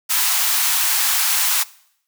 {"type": "high-pass noise", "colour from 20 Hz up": "white", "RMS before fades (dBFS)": -18, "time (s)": [0.09, 1.64], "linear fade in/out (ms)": 20, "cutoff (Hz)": 770, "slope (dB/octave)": 48, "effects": ["noise-tail reverb RT60 0.7 s tail -21 dB re dry"]}